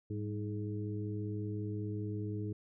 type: harmonic tone with a mistuned harmonic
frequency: 105.3 Hz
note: G#2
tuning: 24 cents sharp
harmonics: 1 / 2 / 3 / 4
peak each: -37 / -44 / -42 / -45 dBFS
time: 0.1-2.53 s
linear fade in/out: 5 ms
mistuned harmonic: 2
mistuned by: -87 cents
effects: none